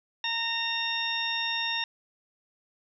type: harmonic tone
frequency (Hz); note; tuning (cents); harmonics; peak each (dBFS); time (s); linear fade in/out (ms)
920; A#5; -23; 1 / 2 / 3 / 4 / 6; -36 / -34 / -33 / -31 / -37; 0.24-1.84; 2
effects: none